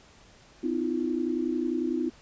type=tone cluster; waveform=sine; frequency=255.7 / 313.6 / 344.7 Hz; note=C4 / D#4 / F4; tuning=-40 / +14 / -23 cents; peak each=-30 dBFS; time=0.63-2.1 s; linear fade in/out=10 ms; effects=pink hiss -55 dBFS RMS until 2.21 s + resampled to 16000 Hz